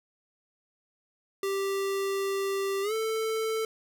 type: tone with pitch glide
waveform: square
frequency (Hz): 392 to 442.6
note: G4 to A4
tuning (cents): 0 to +10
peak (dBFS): -28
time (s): 1.43-3.65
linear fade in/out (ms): 2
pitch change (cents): +210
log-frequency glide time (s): 2.82-2.93
effects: none